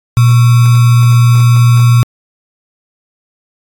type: tone with sample-and-hold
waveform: sine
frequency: 119.8 Hz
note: A#2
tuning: 48 cents sharp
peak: -3 dBFS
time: 0.17-2.03 s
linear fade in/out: 0 ms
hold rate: 1225 Hz
effects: AAC 64 kbps